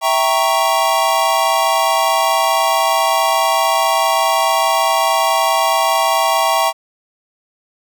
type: chord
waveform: square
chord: E diminished seventh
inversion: none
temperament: equal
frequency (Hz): 659.3 / 784 / 932.3 / 1108.7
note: E5 / G5 / Bb5 / Db6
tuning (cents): 0 / 0 / 0 / 0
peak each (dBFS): -19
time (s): 0.01-6.73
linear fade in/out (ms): 50
effects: none